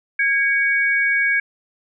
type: tone pair together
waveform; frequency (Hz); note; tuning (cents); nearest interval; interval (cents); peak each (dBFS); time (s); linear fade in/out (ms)
sine; 1641 / 2245; G#6 / C#7; -21 / +21; perfect fourth; 542; -18; 0.19-1.4; 5
effects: none